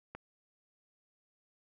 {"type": "click", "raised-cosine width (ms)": 0.5, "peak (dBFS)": -28, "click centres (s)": 0.15, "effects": []}